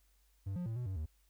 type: tone with pitch steps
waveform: triangle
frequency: 97.5 / 177.2 / 113 / 123.1 / 95 / 77.3 Hz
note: G2 / F3 / A2 / B2 / F#2 / D#2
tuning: -9 / +25 / +47 / -5 / +46 / -11 cents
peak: -34 dBFS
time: 0.46-1.06 s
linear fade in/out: 10 ms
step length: 100 ms
effects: added 50 Hz sine -68 dBFS peak until 1.29 s + white hiss -75 dBFS RMS until 1.29 s

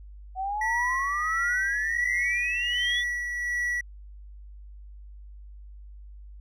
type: exponential sweep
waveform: sine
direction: up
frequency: 740 to 3520 Hz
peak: -27 dBFS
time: 0.35-3.04 s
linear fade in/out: 50 ms
type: tone with tremolo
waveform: triangle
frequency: 1941 Hz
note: B6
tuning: 31 cents flat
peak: -23 dBFS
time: 0.61-3.81 s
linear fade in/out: 5 ms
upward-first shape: sine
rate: 1.4 Hz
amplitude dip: 40%
effects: added 50 Hz sine -42 dBFS peak until 6.4 s

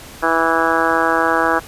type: harmonic tone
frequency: 164.1 Hz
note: E3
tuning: 8 cents flat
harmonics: 2 / 3 / 4 / 5 / 6 / 7 / 8 / 9 / 10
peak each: -22 / -22 / -22 / -22 / -22 / -22 / -22 / -22 / -22 dBFS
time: 0.22-1.6 s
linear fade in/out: 20 ms
effects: pink hiss -37 dBFS RMS until 1.67 s + resampled to 32000 Hz

